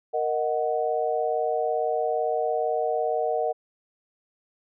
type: chord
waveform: sine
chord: D# minor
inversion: second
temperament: equal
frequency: 466.2 / 622.3 / 740 Hz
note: A#4 / D#5 / F#5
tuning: 0 / 0 / 0 cents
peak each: -27 dBFS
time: 0.13-3.53 s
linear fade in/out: 20 ms
effects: none